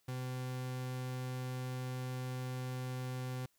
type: tone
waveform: 40% pulse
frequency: 127.6 Hz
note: C3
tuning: 43 cents flat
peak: -37 dBFS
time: 0.08-3.46 s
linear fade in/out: 5 ms
effects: white hiss -75 dBFS RMS until 3.58 s